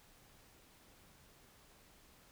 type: silence
effects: pink hiss -64 dBFS RMS until 2.31 s